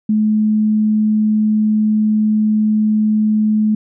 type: tone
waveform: sine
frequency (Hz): 214.4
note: A3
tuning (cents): -45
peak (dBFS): -11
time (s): 0.09-3.75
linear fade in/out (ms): 5
effects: none